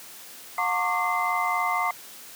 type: tone cluster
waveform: sine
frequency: 719 / 910 / 1095 / 1179 / 2071 Hz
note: F#5 / A#5 / C#6 / D6 / C7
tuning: -50 / -42 / -22 / +6 / -18 cents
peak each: -29 dBFS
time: 0.58-1.91 s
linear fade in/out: 2 ms
effects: white hiss -44 dBFS RMS until 2.35 s + high-pass 150 Hz 12 dB/octave